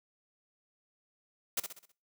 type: noise with echo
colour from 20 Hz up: white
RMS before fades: -31 dBFS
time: 1.57-1.6 s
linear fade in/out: 5 ms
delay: 64 ms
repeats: 5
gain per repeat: -7 dB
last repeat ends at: 1.92 s
effects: noise-tail reverb RT60 0.3 s tail -19 dB re dry + high-pass 200 Hz 12 dB/octave